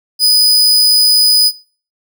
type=tone; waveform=40% pulse; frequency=4978 Hz; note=D#8; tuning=in tune; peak=-5 dBFS; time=0.19-1.52 s; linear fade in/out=50 ms; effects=noise-tail reverb RT60 0.4 s tail -20 dB re dry